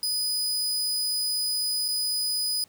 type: tone with dropouts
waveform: sawtooth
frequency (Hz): 4978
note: D#8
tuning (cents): 0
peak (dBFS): -22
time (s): 0.03-2.64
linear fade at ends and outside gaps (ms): 1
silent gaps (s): 1.882-1.886
effects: pink hiss -60 dBFS RMS until 2.68 s + high-pass 60 Hz 12 dB/octave